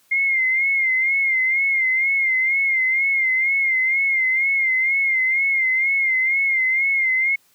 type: tone with vibrato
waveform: sine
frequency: 2118 Hz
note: C7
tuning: 21 cents sharp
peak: -16 dBFS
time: 0.11-7.36 s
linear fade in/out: 10 ms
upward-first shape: sine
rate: 2.1 Hz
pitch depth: 63 cents each way
effects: white hiss -59 dBFS RMS until 7.54 s + high-pass 60 Hz 12 dB/octave